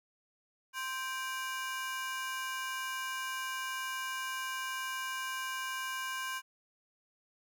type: ring-modulated tone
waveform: 30% pulse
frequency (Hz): 1309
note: E6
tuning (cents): -13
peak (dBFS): -30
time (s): 0.73-6.42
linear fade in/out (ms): 50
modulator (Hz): 266
effects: none